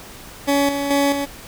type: tone with tremolo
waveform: 20% pulse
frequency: 281.6 Hz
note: C#4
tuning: 27 cents sharp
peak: -10 dBFS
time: 0.47-1.26 s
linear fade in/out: 20 ms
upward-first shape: square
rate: 2.3 Hz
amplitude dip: 50%
effects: pink hiss -39 dBFS RMS until 1.47 s